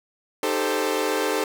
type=chord; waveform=sawtooth; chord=A half-diminished seventh; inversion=second; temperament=equal with one note detuned; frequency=306.8 / 392 / 440 / 523.3 Hz; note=Eb4 / G4 / A4 / C5; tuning=-24 / 0 / 0 / 0 cents; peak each=-25 / -24 / -22 / -24 dBFS; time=0.43-1.44 s; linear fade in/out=2 ms; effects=none